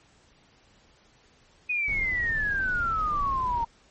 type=exponential sweep; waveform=sine; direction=down; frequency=2506 to 914 Hz; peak=-24 dBFS; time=1.69-3.65 s; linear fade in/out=10 ms
type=noise; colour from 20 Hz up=brown; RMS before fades=-36 dBFS; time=1.88-3.64 s; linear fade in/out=0 ms
effects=pink hiss -60 dBFS RMS until 3.9 s + MP3 32 kbps